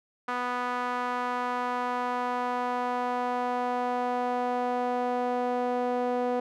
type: tone with band-pass filter sweep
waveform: sawtooth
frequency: 246.9 Hz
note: B3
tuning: in tune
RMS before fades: -29 dBFS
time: 0.28-6.4 s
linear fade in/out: 5 ms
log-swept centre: 1200 to 590 Hz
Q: 2
effects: none